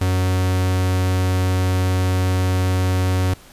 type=tone; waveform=45% pulse; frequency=92.5 Hz; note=F#2; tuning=in tune; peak=-16 dBFS; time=0.01-3.34 s; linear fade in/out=5 ms; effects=pink hiss -46 dBFS RMS until 3.52 s + resampled to 32000 Hz